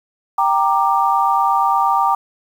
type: chord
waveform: sine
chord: G minor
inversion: none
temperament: equal with one note detuned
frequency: 784 / 932.3 / 1184.9 Hz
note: G5 / Bb5 / D6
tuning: 0 / 0 / +15 cents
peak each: -17 dBFS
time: 0.38-2.15 s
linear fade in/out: 5 ms
effects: 7-bit